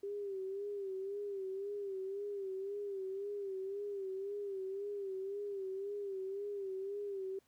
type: tone with vibrato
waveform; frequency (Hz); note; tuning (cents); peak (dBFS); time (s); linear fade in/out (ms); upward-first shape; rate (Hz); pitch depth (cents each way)
sine; 394.5; G4; +11; -38; 0.03-7.39; 5; sine; 1.9; 68
effects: pink hiss -74 dBFS RMS until 7.47 s + high-pass 80 Hz 12 dB/octave